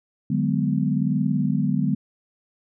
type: chord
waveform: sine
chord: G# half-diminished seventh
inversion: second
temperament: just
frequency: 149.51 / 186.89 / 207.7 / 249.2 Hz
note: D3 / F#3 / G#3 / B3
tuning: +31 / +18 / 0 / +16 cents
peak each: -24 / -25 / -25 / -25 dBFS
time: 0.3-1.95 s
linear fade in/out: 5 ms
effects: none